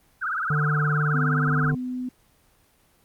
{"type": "tone with vibrato", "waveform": "sine", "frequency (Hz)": 1401, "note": "F6", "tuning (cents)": 5, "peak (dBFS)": -24, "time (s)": [0.21, 1.72], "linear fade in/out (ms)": 20, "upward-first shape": "triangle", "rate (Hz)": 19, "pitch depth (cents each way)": 240}
{"type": "harmonic tone", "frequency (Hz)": 149.4, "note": "D3", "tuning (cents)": 30, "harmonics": [1, 3, 5, 7], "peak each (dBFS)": [-21, -35, -43, -46], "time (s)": [0.5, 1.75], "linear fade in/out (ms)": 5}
{"type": "tone", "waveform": "sine", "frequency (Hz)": 251.9, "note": "B3", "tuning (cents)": 34, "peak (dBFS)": -27, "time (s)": [1.14, 2.09], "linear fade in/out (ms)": 5}
{"effects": ["pink hiss -61 dBFS RMS until 3.04 s", "Opus 24 kbps"]}